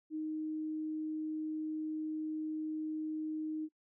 sine tone, 311.1 Hz, D#4, in tune, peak -35 dBFS, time 0.1-3.69 s, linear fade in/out 50 ms, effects noise-tail reverb RT60 0.1 s tail -26 dB re dry

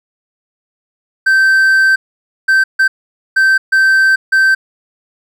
triangle tone bursts at uneven times, 1554 Hz, G6, 16 cents flat, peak -5 dBFS, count 6, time 1.26-1.96 / 2.48-2.64 / 2.79-2.88 / 3.36-3.58 / 3.72-4.16 / 4.32-4.55 s, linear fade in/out 10 ms, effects none

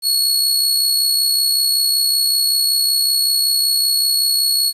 sawtooth tone with amplitude modulation, 4354 Hz, C#8, 32 cents flat, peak -9 dBFS, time 0.02-4.73 s, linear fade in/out 50 ms, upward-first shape sine, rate 65.3 Hz, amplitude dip 40%, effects resampled to 32000 Hz + 8-bit

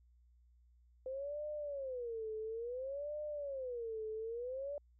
sine tone with vibrato, 511 Hz, C5, 41 cents flat, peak -39 dBFS, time 1.06-4.78 s, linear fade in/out 2 ms, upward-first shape sine, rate 0.58 Hz, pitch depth 280 cents each way, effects added 60 Hz sine -64 dBFS peak until 4.99 s

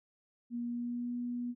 sine tone with pitch glide, 238.6 to 242.8 Hz, A#3 to B3, +41 to -29 cents, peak -34 dBFS, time 0.5-1.55 s, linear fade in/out 50 ms, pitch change +30 cents, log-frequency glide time 0.65-1.14 s, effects none

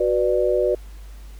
sine chord, B minor, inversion second, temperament just, 370.4 / 493.9 / 592.7 Hz, F#4 / B4 / D5, +2 / 0 / +16 cents, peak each -21 dBFS, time 0-0.75 s, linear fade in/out 5 ms, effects added 50 Hz sine -36 dBFS peak until 1.39 s + pink hiss -52 dBFS RMS until 1.39 s

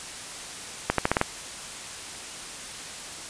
accelerating click train, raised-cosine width 0.5 ms, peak -5 dBFS, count 6, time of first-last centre 0.9-1.214 s, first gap 83 ms, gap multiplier 0.86, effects white hiss -38 dBFS RMS until 3.29 s + resampled to 22050 Hz

